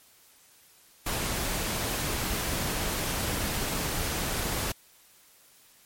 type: noise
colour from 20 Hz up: pink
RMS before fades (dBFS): -30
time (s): 1.06-4.72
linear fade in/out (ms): 5
effects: white hiss -58 dBFS RMS until 5.85 s + MP3 64 kbps